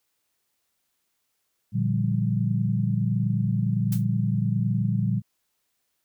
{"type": "chord", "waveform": "sine", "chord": "G minor seventh", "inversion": "first", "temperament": "equal", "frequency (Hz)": [116.54, 146.83, 174.61, 196], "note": ["Bb2", "D3", "F3", "G3"], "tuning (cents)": [0, 0, 0, 0], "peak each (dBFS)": [-24, -29, -29, -27], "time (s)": [1.72, 5.22], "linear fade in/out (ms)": 50}
{"type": "noise with exponential decay", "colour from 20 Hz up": "blue", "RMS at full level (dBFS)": -30, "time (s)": [3.92, 4.05], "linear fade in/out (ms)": 5, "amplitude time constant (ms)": 28}
{"effects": ["white hiss -75 dBFS RMS until 6.04 s"]}